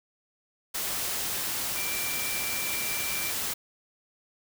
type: tone in noise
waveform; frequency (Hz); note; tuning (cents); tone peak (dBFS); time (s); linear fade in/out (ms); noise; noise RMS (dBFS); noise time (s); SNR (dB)
sine; 2349; D7; 0; -35; 1.76-3.31; 10; white; -31; 0.74-3.54; -7
effects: none